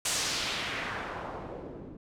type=noise with low-pass filter sweep; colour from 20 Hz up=white; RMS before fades=-35 dBFS; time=0.05-1.97 s; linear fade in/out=5 ms; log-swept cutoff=8600 to 260 Hz; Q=1.3; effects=none